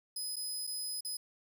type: tone with dropouts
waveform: 20% pulse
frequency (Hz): 5040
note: D#8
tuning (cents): +21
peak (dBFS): -31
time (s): 0.16-1.17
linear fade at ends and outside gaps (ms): 5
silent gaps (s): 0.359-0.365 / 0.669-0.673 / 1.008-1.048
effects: none